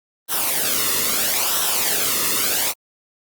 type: noise with flanger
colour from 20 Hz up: white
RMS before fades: -20 dBFS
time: 0.28-2.74 s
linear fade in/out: 50 ms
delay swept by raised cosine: 0.43 to 1.3 ms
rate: 0.76 Hz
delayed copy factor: -0.65
effects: Opus 32 kbps